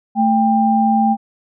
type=tone pair together; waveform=sine; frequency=221.3 / 794 Hz; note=A3 / G5; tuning=+10 / +22 cents; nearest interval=octave + minor seventh; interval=2212 cents; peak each=-14 dBFS; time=0.15-1.17 s; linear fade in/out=50 ms; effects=none